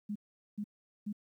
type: tone bursts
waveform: sine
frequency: 207.7 Hz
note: G#3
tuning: in tune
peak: -34 dBFS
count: 3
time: 0.09-1.128 s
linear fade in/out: 10 ms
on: 66 ms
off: 420 ms
effects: 12-bit